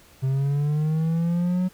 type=linear sweep; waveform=triangle; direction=up; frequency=130.81 to 185 Hz; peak=-18 dBFS; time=0.22-1.69 s; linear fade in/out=20 ms; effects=pink hiss -53 dBFS RMS until 1.73 s